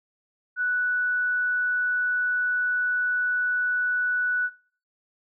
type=tone; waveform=sine; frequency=1480 Hz; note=F#6; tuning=in tune; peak=-22 dBFS; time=0.56-4.5 s; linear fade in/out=50 ms; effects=noise-tail reverb RT60 0.5 s tail -22 dB re dry